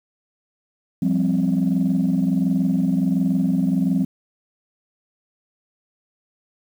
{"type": "chord", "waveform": "sine", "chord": "F suspended second", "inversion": "none", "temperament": "equal", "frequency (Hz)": [174.61, 196, 261.6], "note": ["F3", "G3", "C4"], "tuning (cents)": [0, 0, 0], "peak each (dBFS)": -20, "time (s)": [1.02, 4.05], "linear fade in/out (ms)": 5, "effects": ["tanh soft clip ceiling -11 dBFS", "8-bit"]}